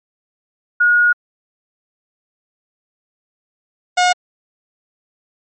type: tone pair in turn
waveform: sine / sawtooth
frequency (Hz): 1443 / 721.5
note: F#6 / F#5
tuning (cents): -44 / -44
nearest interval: octave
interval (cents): 1200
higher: first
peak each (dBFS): -9 / -7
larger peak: second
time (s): 0.8-1.13 / 3.97-4.13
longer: first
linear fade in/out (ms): 10
effects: MP3 32 kbps